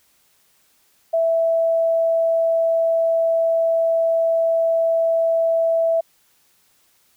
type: tone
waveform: sine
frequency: 659.3 Hz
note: E5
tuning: in tune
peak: -15 dBFS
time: 1.13-6.01 s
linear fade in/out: 10 ms
effects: white hiss -60 dBFS RMS until 7.16 s